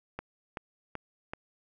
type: click train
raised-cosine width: 0.5 ms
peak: -21 dBFS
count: 4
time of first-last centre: 0.19-1.335 s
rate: 2.62 Hz
effects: none